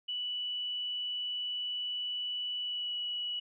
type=tone with pitch glide; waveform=sine; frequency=2960 to 2936 Hz; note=F#7 to F#7; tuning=0 to -14 cents; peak=-33 dBFS; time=0.08-3.4 s; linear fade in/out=10 ms; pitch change=-14 cents; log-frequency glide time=2.6-2.94 s; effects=none